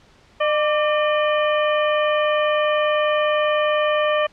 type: harmonic tone with a mistuned harmonic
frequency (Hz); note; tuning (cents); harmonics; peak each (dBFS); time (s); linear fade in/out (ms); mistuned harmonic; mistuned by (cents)
605; D#5; -49; 1 / 2 / 3 / 4 / 5; -18 / -23 / -27 / -29 / -30; 0.4-4.27; 10; 2; -55
effects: pink hiss -53 dBFS RMS until 4.32 s + low-pass 5000 Hz 12 dB/octave